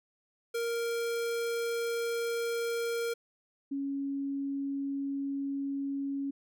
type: tone pair in turn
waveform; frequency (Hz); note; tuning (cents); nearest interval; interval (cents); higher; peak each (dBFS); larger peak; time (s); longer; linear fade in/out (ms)
square / sine; 466.2 / 277.2; A#4 / C#4; 0 / 0; major sixth; 900; first; -31 / -31; neither; 0.54-3.14 / 3.71-6.31; neither; 10
effects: none